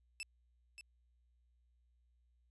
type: tone with echo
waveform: sawtooth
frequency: 2637 Hz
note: E7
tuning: in tune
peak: -38 dBFS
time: 0.2-0.23 s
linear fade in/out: 0 ms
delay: 580 ms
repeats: 1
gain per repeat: -8 dB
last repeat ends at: 0.81 s
effects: added 60 Hz sine -70 dBFS peak until 2.5 s + resampled to 24000 Hz